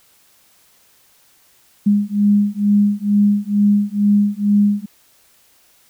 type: beating tone pair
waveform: sine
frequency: 203.8 / 206 Hz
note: G#3 / G#3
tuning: -32 / -14 cents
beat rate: 2.2 Hz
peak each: -15 dBFS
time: 1.86-4.86 s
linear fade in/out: 10 ms
effects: white hiss -54 dBFS RMS until 5.89 s